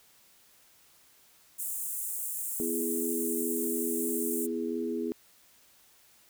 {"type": "high-pass noise", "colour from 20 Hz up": "pink", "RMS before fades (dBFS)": -35, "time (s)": [1.58, 4.47], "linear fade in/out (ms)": 20, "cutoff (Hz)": 7700, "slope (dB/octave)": 48}
{"type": "chord", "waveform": "sine", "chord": "E major", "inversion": "second", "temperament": "equal with one note detuned", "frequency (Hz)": [246.9, 332.3, 415.3], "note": ["B3", "E4", "G#4"], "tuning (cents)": [0, 14, 0], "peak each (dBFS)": -34, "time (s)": [2.6, 5.12], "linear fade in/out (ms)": 0}
{"effects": ["white hiss -61 dBFS RMS until 6.29 s"]}